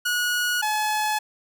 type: tone pair in turn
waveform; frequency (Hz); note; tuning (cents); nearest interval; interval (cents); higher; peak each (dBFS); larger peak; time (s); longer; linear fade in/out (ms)
sawtooth; 1456 / 853.6; F#6 / G#5; -28 / +47; major sixth; 925; first; -18; neither; 0.05-0.62 / 0.62-1.19; neither; 10
effects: none